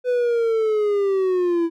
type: linear sweep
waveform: triangle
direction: down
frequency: 501 to 329.6 Hz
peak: -15 dBFS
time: 0.04-1.7 s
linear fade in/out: 50 ms
effects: none